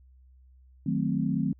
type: chord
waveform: sine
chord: D# diminished seventh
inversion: none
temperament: equal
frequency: 155.56 / 185 / 220 / 261.6 Hz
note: D#3 / F#3 / A3 / C4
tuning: 0 / 0 / 0 / 0 cents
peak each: -30 dBFS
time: 0.86-1.53 s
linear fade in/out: 5 ms
effects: added 64 Hz sine -53 dBFS peak until 1.59 s